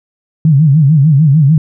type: tone with vibrato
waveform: sine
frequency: 147.9 Hz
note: D3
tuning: 13 cents sharp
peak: -4 dBFS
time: 0.45-1.58 s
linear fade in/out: 2 ms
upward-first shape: sine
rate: 6.7 Hz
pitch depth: 170 cents each way
effects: none